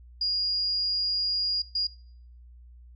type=tone bursts at uneven times; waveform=sine; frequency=4854 Hz; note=D#8; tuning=44 cents flat; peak=-24 dBFS; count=2; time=0.21-1.62 / 1.75-1.87 s; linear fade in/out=5 ms; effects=noise-tail reverb RT60 0.6 s tail -24 dB re dry + added 60 Hz sine -47 dBFS peak until 2.95 s